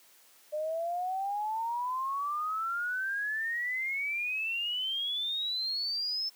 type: exponential sweep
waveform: sine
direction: up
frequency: 599 to 5310 Hz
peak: -30 dBFS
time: 0.52-6.3 s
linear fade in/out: 20 ms
effects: white hiss -60 dBFS RMS until 6.35 s + high-pass 300 Hz 12 dB/octave